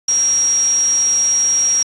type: tone in noise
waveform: sine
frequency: 5650 Hz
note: F8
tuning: 19 cents sharp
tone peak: -12 dBFS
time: 0.08-1.83 s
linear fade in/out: 5 ms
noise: white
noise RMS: -28 dBFS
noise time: 0.08-1.83 s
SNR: +13 dB
effects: resampled to 22050 Hz